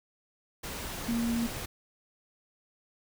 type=tone in noise; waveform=sine; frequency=233.1 Hz; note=A#3; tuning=in tune; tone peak=-27 dBFS; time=1.08-1.47 s; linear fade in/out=10 ms; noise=pink; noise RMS=-38 dBFS; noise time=0.63-1.66 s; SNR=+8 dB; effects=none